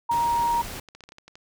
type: tone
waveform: sine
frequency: 940 Hz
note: A#5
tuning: 14 cents sharp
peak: -20 dBFS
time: 0.09-0.62 s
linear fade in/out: 10 ms
type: noise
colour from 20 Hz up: pink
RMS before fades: -36 dBFS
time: 0.11-0.8 s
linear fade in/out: 5 ms
type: clicks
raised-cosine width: 0.2 ms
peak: -28 dBFS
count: 9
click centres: 0.887 / 0.95 / 1.007 / 1.038 / 1.09 / 1.121 / 1.184 / 1.28 / 1.355 s
effects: none